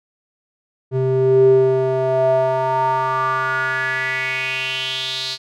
square tone with band-pass filter sweep, 130.81 Hz, C3, in tune, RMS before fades -18 dBFS, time 0.91-5.38 s, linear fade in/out 50 ms, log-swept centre 280 to 4300 Hz, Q 5.4, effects none

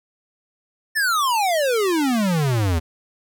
square exponential sweep, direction down, 1812 to 77.78 Hz, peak -18 dBFS, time 0.95-2.8 s, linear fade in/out 20 ms, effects none

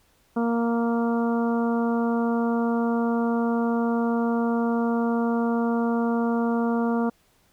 harmonic tone, 233.1 Hz, A#3, in tune, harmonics 1 / 2 / 3 / 4 / 5 / 6, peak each -22 / -28 / -32 / -34 / -36 / -38 dBFS, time 0.36-7.1 s, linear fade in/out 10 ms, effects pink hiss -63 dBFS RMS until 7.52 s

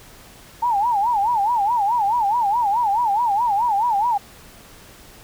sine tone with vibrato, 879 Hz, A5, 2 cents flat, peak -16 dBFS, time 0.62-4.18 s, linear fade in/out 10 ms, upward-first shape sine, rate 4.7 Hz, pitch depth 190 cents each way, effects pink hiss -45 dBFS RMS until 5.23 s

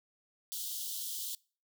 white high-pass noise, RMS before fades -39 dBFS, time 0.52-1.35 s, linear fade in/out 0 ms, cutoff 3000 Hz, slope 96 dB/octave, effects noise-tail reverb RT60 0.4 s tail -25 dB re dry

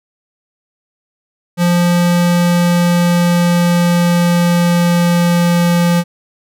square tone with pitch glide, 174.61 to 173 Hz, F3 to F3, 0 to -16 cents, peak -10 dBFS, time 1.57-6.04 s, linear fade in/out 50 ms, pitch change -16 cents, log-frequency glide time 2.02-5.87 s, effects none

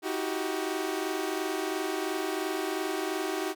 sawtooth tone cluster, 317.4 / 366.8 / 389.7 Hz, D#4 / F#4 / G4, +35 / -15 / -10 cents, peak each -30 dBFS, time 0.02-3.55 s, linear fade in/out 50 ms, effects none

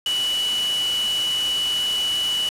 sine tone in noise, 2952 Hz, F#7, 5 cents flat, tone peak -20 dBFS, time 0.06-2.49 s, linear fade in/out 2 ms, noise white, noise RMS -30 dBFS, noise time 0.06-2.49 s, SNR +7 dB, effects low-pass 10000 Hz 12 dB/octave

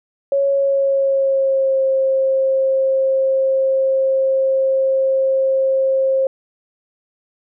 sine tone with pitch glide, 554.4 to 533 Hz, C#5 to C5, 0 to +32 cents, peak -13 dBFS, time 0.32-6.27 s, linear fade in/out 2 ms, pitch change -68 cents, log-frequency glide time 0.48-1.83 s, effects none

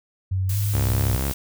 sine tone with pitch glide, 94.3 to 101.65 Hz, F#2 to G#2, +33 to -37 cents, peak -20 dBFS, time 0.31-1.16 s, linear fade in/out 10 ms, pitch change +130 cents, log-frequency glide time 0.48-0.57 s
blue noise, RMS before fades -32 dBFS, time 0.49-1.34 s, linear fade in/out 5 ms
sawtooth tone with vibrato, 65.6 Hz, C2, 5 cents sharp, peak -19 dBFS, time 0.73-1.33 s, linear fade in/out 20 ms, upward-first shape triangle, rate 4.3 Hz, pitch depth 140 cents each way
effects none

